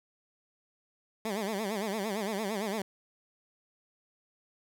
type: tone with vibrato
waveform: 15% pulse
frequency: 207.7 Hz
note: G#3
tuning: in tune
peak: -25 dBFS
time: 1.25-2.82 s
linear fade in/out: 2 ms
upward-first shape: sine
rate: 8.8 Hz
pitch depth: 150 cents each way
effects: none